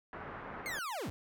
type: low-pass noise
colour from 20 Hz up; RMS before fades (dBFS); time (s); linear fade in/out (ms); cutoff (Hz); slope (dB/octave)
white; -45; 0.13-0.79; 0; 1600; 24
type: linear sweep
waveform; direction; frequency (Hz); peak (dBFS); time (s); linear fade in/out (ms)
40% pulse; down; 2188 to 47.06; -36; 0.66-1.1; 0
effects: none